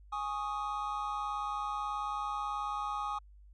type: chord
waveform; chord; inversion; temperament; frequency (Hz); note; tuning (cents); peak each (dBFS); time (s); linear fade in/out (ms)
triangle; Ab suspended fourth; none; just; 830.6 / 1107.5 / 1245.9; Ab5 / Db6 / Eb6; 0 / -2 / +2; -36 / -38 / -35; 0.12-3.19; 10
effects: added 50 Hz sine -53 dBFS peak until 3.53 s + resampled to 22050 Hz